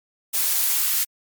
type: noise with high-pass filter sweep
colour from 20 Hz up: blue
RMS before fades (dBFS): -21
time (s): 0.33-1.05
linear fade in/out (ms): 20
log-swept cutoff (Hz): 360 to 1400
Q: 1.1
effects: MP3 96 kbps